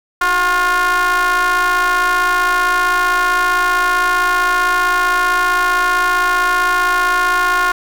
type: ring-modulated tone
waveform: square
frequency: 174.61 Hz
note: F3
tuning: in tune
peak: -10 dBFS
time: 0.21-7.72 s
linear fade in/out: 5 ms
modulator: 1250 Hz
effects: 8-bit